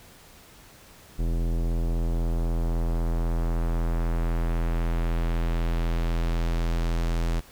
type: tone with low-pass filter sweep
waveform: square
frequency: 41.93 Hz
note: E1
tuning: 30 cents sharp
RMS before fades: -25 dBFS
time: 1.18-7.41 s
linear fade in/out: 20 ms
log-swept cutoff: 410 to 8300 Hz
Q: 0.8
effects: pink hiss -51 dBFS RMS until 7.51 s